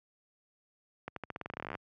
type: accelerating click train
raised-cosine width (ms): 0.5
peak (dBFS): -23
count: 20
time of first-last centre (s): 1.08-1.752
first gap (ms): 83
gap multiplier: 0.89
effects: high-pass 80 Hz 12 dB/octave